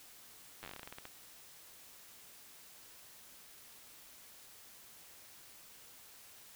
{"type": "slowing click train", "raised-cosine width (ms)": 0.3, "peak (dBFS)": -30, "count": 15, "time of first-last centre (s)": [0.63, 1.054], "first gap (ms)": 9, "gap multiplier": 1.17, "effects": ["white hiss -57 dBFS RMS until 6.55 s"]}